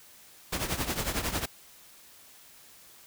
pink noise with tremolo, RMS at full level -28 dBFS, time 0.52-1.46 s, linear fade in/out 10 ms, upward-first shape triangle, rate 11 Hz, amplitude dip 80%, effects white hiss -54 dBFS RMS until 3.06 s

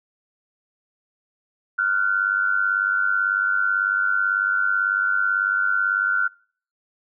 sine tone pair together, 1396.9 / 1495 Hz, F6 / F#6, 0 / +17 cents, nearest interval minor second, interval 117 cents, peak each -21 dBFS, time 1.78-6.28 s, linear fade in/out 10 ms, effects noise-tail reverb RT60 0.5 s tail -25 dB re dry

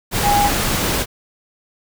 sine tone in noise, 818 Hz, G#5, 26 cents flat, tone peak -13 dBFS, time 0.22-0.51 s, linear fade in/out 50 ms, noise pink, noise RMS -19 dBFS, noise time 0.11-1.06 s, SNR +3 dB, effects none

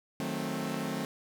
sawtooth chord, D# diminished seventh, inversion none, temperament equal with one note detuned, 155.56 / 185 / 220 / 264.2 Hz, D#3 / F#3 / A3 / C4, 0 / 0 / 0 / +17 cents, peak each -35 / -35 / -33 / -33 dBFS, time 0.2-1.05 s, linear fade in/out 0 ms, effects none

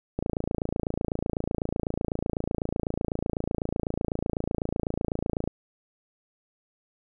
click train, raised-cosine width 2 ms, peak -14 dBFS, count 149, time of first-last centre 0.19-5.476 s, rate 28 Hz, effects none

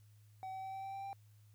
triangle tone with pitch steps, 759 / 763.8 / 768.7 / 773.6 / 778.5 / 783.5 / 788.5 Hz, F#5 / G5 / G5 / G5 / G5 / G5 / G5, +44 / -45 / -34 / -23 / -12 / -1 / +10 cents, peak -40 dBFS, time 0.43-1.13 s, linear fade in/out 0 ms, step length 100 ms, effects added 105 Hz sine -60 dBFS peak until 1.54 s + white hiss -75 dBFS RMS until 1.54 s

